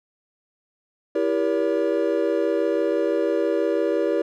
triangle chord, E diminished seventh, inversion none, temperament just, 329.6 / 395.6 / 474.7 / 569.6 Hz, E4 / G4 / Bb4 / Db5, 0 / +16 / +31 / +47 cents, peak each -23 dBFS, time 1.15-4.22 s, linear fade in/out 5 ms, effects none

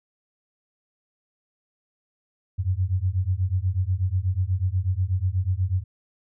sine beating tone pair, 89 / 97.2 Hz, F2 / G2, +33 / -14 cents, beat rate 8.2 Hz, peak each -24 dBFS, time 2.58-5.84 s, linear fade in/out 20 ms, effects none

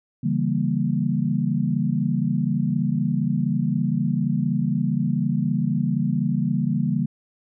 sine chord, C# diminished seventh, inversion none, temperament equal with one note detuned, 140.77 / 164.81 / 196 / 233.1 Hz, C#3 / E3 / G3 / Bb3, +27 / 0 / 0 / 0 cents, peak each -25 dBFS, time 0.23-7.06 s, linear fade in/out 10 ms, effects none

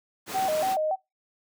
pink noise, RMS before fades -34 dBFS, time 0.26-0.77 s, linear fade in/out 50 ms
sine tone with vibrato, 688 Hz, F5, 26 cents flat, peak -23 dBFS, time 0.34-0.96 s, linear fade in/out 20 ms, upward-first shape square, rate 3.5 Hz, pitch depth 180 cents each way
effects noise-tail reverb RT60 0.2 s tail -24 dB re dry + high-pass 200 Hz 12 dB/octave

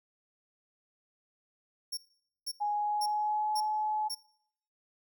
sawtooth tone bursts, 5500 Hz, F8, 27 cents flat, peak -31 dBFS, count 5, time 1.92-4.15 s, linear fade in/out 10 ms, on 54 ms, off 490 ms
sine tone with pitch glide, 830.6 to 854.4 Hz, G#5 to G#5, 0 to +49 cents, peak -28 dBFS, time 2.6-4.09 s, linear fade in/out 20 ms, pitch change +49 cents, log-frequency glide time 2.72-3.6 s
effects noise-tail reverb RT60 0.7 s tail -22 dB re dry

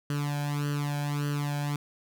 sawtooth tone with flanger, 145.2 Hz, D3, 19 cents flat, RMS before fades -30 dBFS, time 0.1-1.76 s, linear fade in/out 2 ms, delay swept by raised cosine 0.66 to 1.26 ms, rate 1.7 Hz, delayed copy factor +0.8, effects none

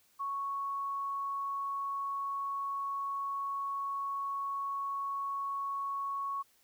sine tone, 1108.7 Hz, C#6, in tune, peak -33 dBFS, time 0.19-6.43 s, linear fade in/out 20 ms, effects white hiss -68 dBFS RMS until 6.63 s

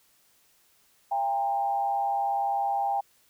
sine tone with frequency modulation, 800 Hz, G5, 35 cents sharp, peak -24 dBFS, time 1.11-3.01 s, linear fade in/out 10 ms, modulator 119 Hz, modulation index 0.6, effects white hiss -64 dBFS RMS until 3.29 s

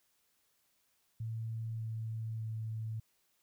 sine tone with pitch steps, 112.7 / 111.73 / 110.76 Hz, A2 / A2 / A2, +42 / +27 / +12 cents, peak -36 dBFS, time 1.2-3 s, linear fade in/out 5 ms, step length 600 ms, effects white hiss -75 dBFS RMS until 3.42 s

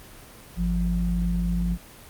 sine tone pair together, 51.94 / 174.7 Hz, G#1 / F3, +1 / +1 cents, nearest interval octave + major sixth, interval 2100 cents, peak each -24 dBFS, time 0.56-1.78 s, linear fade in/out 50 ms, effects pink hiss -46 dBFS RMS until 2.09 s + Opus 24 kbps

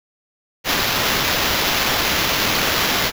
white noise with sample-and-hold, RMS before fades -19 dBFS, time 0.64-3.12 s, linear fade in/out 50 ms, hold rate 8820 Hz, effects none

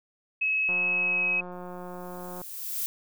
sine tone with pitch glide, 2572 to 2550 Hz, E7 to D#7, -43 to +42 cents, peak -23 dBFS, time 0.41-1.41 s, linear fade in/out 10 ms, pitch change -15 cents, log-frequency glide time 0.88-1.29 s
click train, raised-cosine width 1 ms, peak -27 dBFS, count 310, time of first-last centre 0.69-2.416 s, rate 179 Hz
violet noise with exponential growth, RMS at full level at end -29 dBFS, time 1.52-2.86 s, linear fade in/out 0 ms, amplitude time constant 290 ms
effects none

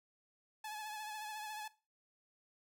sawtooth tone with vibrato, 854 Hz, G#5, 48 cents sharp, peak -39 dBFS, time 0.64-1.68 s, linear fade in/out 5 ms, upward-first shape triangle, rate 14 Hz, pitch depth 44 cents each way, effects noise-tail reverb RT60 0.3 s tail -17 dB re dry

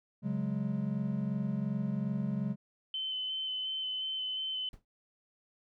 triangle chord, C# suspended fourth, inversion none, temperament equal, 138.59 / 185 / 207.7 Hz, C#3 / F#3 / G#3, 0 / 0 / 0 cents, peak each -34 / -34 / -32 dBFS, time 0.22-2.56 s, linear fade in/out 50 ms
sine tone with vibrato, 3054 Hz, G7, 46 cents flat, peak -33 dBFS, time 2.94-4.69 s, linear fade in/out 2 ms, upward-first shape square, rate 2.8 Hz, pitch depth 10 cents each way
brown noise with exponential decay, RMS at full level -45 dBFS, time 4.73-4.85 s, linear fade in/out 2 ms, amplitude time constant 24 ms
effects none

